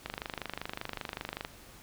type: click train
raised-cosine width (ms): 0.3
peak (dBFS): -19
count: 36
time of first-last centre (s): 0.06-1.449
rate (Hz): 25.2
effects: pink hiss -53 dBFS RMS until 1.82 s